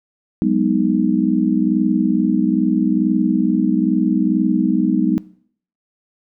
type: chord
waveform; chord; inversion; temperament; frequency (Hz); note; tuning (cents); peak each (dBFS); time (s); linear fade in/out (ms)
sine; G# minor seventh; third; just; 186.89 / 207.7 / 249.2 / 311.5; F#3 / G#3 / B3 / D#4; +18 / 0 / +16 / +2; -19; 0.42-5.18; 0
effects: noise-tail reverb RT60 0.6 s tail -21 dB re dry